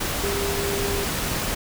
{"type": "tone in noise", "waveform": "sine", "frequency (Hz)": 400, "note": "G4", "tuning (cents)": 35, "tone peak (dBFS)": -26, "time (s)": [0.23, 1.05], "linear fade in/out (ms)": 10, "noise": "pink", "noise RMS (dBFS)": -26, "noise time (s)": [0, 1.55], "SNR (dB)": -3, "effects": []}